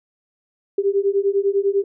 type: beating tone pair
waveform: sine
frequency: 392 / 402 Hz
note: G4 / G4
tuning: 0 / +44 cents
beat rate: 10 Hz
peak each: -19 dBFS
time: 0.78-1.84 s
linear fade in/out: 5 ms
effects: none